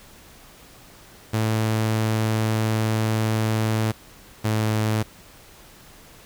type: tone pair in turn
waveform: sawtooth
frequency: 110 / 108.55 Hz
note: A2 / A2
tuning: 0 / -23 cents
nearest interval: unison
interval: 23 cents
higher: first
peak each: -16 dBFS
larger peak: neither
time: 1.33-3.92 / 4.44-5.03 s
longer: first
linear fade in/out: 10 ms
effects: pink hiss -48 dBFS RMS until 6.25 s